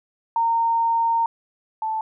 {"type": "tone pair in turn", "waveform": "sine", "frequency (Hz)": [920, 878.8], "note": ["A#5", "A5"], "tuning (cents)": [-23, -2], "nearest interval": "minor second", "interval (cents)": 79, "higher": "first", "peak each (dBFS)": [-17, -22], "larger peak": "first", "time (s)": [[0.36, 1.26], [1.82, 2.01]], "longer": "first", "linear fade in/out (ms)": 2, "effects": []}